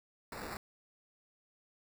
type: noise with sample-and-hold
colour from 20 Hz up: white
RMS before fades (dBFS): -43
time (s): 0.32-0.57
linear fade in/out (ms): 2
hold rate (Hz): 3150
effects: none